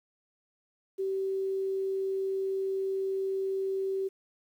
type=tone; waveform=sine; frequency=385.5 Hz; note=G4; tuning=29 cents flat; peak=-28 dBFS; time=0.98-4.09 s; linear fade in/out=20 ms; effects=10-bit